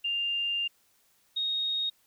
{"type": "tone pair in turn", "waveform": "sine", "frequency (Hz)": [2798, 3735], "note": ["F7", "A#7"], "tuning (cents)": [3, 3], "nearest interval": "perfect fourth", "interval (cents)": 500, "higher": "second", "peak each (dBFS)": -27, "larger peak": "neither", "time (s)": [[0.04, 0.68], [1.36, 1.9]], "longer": "first", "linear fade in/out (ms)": 10, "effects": ["white hiss -67 dBFS RMS until 2.06 s"]}